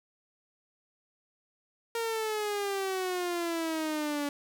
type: exponential sweep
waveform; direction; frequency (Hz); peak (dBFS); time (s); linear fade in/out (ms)
sawtooth; down; 464.9 to 285.3; -26; 1.95-4.29; 2
effects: none